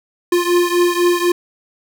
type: beating tone pair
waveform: square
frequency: 349.8 / 353.8 Hz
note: F4 / F4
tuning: +3 / +23 cents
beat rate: 4 Hz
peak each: -15 / -18 dBFS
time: 0.32-1.32 s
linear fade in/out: 5 ms
effects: none